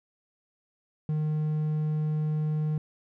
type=tone; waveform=triangle; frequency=153.4 Hz; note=D#3; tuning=24 cents flat; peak=-23 dBFS; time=1.09-2.78 s; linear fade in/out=2 ms; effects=none